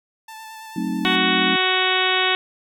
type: tone with vibrato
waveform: sawtooth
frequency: 882 Hz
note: A5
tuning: 4 cents sharp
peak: -32 dBFS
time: 0.28-1.16 s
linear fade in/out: 5 ms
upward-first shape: sine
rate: 9.1 Hz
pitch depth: 17 cents each way
type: chord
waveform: sine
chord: F# diminished seventh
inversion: none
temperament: equal with one note detuned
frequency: 185 / 220 / 263.9 / 311.1 Hz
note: F#3 / A3 / C4 / Eb4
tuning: 0 / 0 / +15 / 0 cents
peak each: -27 dBFS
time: 0.76-1.56 s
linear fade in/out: 5 ms
type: harmonic tone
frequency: 371.9 Hz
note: F#4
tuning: 9 cents sharp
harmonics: 1 / 2 / 3 / 4 / 5 / 6 / 7 / 8 / 9 / 10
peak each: -26 / -26 / -26 / -26 / -26 / -26 / -26 / -26 / -26 / -26 dBFS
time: 1.05-2.35 s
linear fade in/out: 0 ms
effects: none